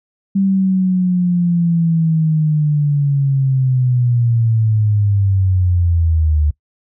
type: linear sweep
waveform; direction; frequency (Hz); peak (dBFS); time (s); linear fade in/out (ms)
sine; down; 196 to 73.42; -11; 0.35-6.51; 10
effects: noise-tail reverb RT60 0.1 s tail -21 dB re dry